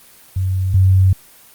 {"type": "tone pair in turn", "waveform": "sine", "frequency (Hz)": [93.7, 94.35], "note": ["F#2", "F#2"], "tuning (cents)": [22, 34], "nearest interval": "unison", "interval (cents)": 12, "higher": "second", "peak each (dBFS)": [-15, -8], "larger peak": "second", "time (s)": [[0.36, 0.74], [0.74, 1.13]], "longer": "second", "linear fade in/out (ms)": 5, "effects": ["white hiss -45 dBFS RMS until 1.54 s", "Opus 24 kbps"]}